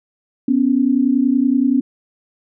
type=tone pair together; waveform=sine; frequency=248.2 / 278.8 Hz; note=B3 / C#4; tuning=+9 / +10 cents; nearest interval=major second; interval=201 cents; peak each=-15 dBFS; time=0.48-1.81 s; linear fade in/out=5 ms; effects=none